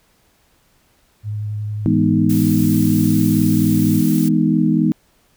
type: tone with vibrato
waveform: sine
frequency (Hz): 105.4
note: G#2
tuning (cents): +26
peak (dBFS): -21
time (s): 1.23-4.03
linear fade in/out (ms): 50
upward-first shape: sine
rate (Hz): 11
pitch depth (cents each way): 14
type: chord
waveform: sine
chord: E major seventh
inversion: none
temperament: equal with one note detuned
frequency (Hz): 163.39 / 207.7 / 246.9 / 311.1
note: E3 / G#3 / B3 / D#4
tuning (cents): -15 / 0 / 0 / 0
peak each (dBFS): -18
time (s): 1.86-4.92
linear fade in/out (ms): 0
type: noise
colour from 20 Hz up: blue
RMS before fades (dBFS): -30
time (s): 2.29-4.29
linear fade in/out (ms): 10
effects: pink hiss -58 dBFS RMS until 5.36 s